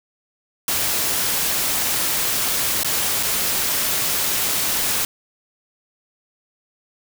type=noise with dropouts; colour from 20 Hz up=white; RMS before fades=-21 dBFS; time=0.68-5.05 s; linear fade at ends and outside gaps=1 ms; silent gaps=2.833-2.846 / 3.228-3.232 s; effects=none